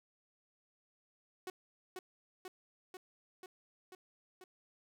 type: tone with echo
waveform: sawtooth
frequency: 370 Hz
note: F#4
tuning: in tune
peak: -37 dBFS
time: 1.47-1.5 s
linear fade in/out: 2 ms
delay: 490 ms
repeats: 6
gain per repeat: -2 dB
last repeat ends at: 4.44 s
effects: none